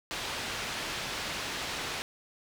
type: low-pass noise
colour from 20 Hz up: white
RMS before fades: -36 dBFS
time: 0.11-2.02 s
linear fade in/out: 0 ms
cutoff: 4000 Hz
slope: 12 dB/octave
effects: none